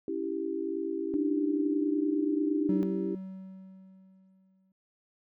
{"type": "chord", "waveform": "sine", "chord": "C# diminished", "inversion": "none", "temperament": "equal with one note detuned", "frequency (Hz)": [280.4, 329.6, 392], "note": ["C#4", "E4", "G4"], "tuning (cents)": [20, 0, 0], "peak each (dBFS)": [-38, -33, -34], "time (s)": [0.08, 3.15], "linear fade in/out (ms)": 2}
{"type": "tone with pitch glide", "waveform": "sine", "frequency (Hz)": [298, 301.6], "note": ["D4", "D4"], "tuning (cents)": [25, 46], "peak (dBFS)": -27, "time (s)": [1.14, 2.83], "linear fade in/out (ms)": 0, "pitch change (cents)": 21, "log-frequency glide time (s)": [1.57, 2.4]}
{"type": "tone with exponential decay", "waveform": "triangle", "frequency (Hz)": 189.6, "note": "F#3", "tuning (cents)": 43, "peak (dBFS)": -25, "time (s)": [2.69, 4.72], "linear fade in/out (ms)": 2, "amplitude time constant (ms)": 440}
{"effects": []}